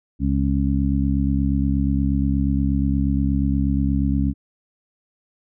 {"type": "harmonic tone", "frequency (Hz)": 68.4, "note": "C#2", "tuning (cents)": -23, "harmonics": [1, 2, 3, 4], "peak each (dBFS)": [-21, -24, -23, -23], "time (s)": [0.19, 4.34], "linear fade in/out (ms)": 50, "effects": []}